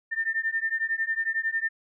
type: beating tone pair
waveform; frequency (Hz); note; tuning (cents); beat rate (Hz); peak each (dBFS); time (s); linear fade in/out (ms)
sine; 1796 / 1807; A6 / A6; +35 / +46; 11; -28; 0.11-1.69; 20
effects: none